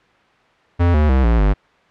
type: tone with pitch steps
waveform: square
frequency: 86.8 / 75.56 / 65.78 / 57.27 / 49.85 Hz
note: F2 / D2 / C2 / A#1 / G1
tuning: -10 / +50 / +10 / -30 / +30 cents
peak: -12 dBFS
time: 0.79-1.54 s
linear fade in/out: 20 ms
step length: 150 ms
effects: white hiss -53 dBFS RMS until 1.9 s + low-pass 2000 Hz 12 dB/octave